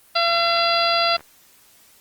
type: harmonic tone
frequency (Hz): 680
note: F5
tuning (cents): -46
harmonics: 1 / 2 / 3 / 4 / 5 / 6 / 7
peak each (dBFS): -21 / -22 / -29 / -26 / -27 / -26 / -24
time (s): 0.15-1.17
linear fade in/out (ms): 10
type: click train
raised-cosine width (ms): 0.5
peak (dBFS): -27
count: 70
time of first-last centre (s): 0.28-1.207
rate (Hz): 74.4
effects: white hiss -53 dBFS RMS until 2 s + Opus 24 kbps